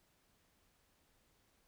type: silence
effects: pink hiss -74 dBFS RMS until 1.67 s